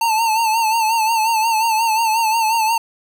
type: tone with vibrato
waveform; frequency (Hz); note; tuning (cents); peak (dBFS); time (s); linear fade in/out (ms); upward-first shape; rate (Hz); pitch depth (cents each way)
square; 894; A5; +27; -15; 0.01-2.78; 5; sine; 5.6; 63
effects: none